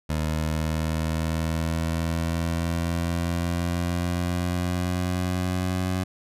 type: linear sweep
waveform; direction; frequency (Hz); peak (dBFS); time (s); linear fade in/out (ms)
20% pulse; up; 77.5 to 92.5; -19; 0.09-6.04; 10
effects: resampled to 32000 Hz